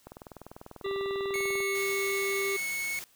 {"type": "click train", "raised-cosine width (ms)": 1, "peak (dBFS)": -29, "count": 32, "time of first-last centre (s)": [0.07, 1.605], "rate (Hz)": 20.2}
{"type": "harmonic tone", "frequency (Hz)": 393.5, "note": "G4", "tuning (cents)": 7, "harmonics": [1, 3, 5, 7, 9, 10], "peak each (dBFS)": [-30, -40, -43, -48, -47, -47], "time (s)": [0.84, 2.57], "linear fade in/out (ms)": 10}
{"type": "tone", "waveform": "45% pulse", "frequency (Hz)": 2199, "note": "C#7", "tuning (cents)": -14, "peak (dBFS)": -31, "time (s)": [1.34, 2.99], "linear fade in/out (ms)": 0}
{"type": "noise", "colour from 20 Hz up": "white", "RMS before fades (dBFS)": -42, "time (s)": [1.75, 3.04], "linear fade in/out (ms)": 0}
{"effects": ["white hiss -63 dBFS RMS until 3.15 s"]}